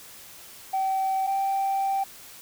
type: tone pair in turn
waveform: sine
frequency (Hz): 768 / 781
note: G5 / G5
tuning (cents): -36 / -7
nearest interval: unison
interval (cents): 29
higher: second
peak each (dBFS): -21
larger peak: neither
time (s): 0.73-1.27 / 1.27-2.04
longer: second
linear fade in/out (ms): 10
effects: tanh soft clip ceiling -20 dBFS + white hiss -46 dBFS RMS until 2.41 s